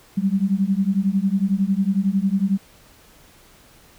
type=beating tone pair; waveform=sine; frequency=189.4 / 200.4 Hz; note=F#3 / G3; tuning=+41 / +38 cents; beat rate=11 Hz; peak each=-20 dBFS; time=0.17-2.58 s; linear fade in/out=10 ms; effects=pink hiss -51 dBFS RMS until 3.98 s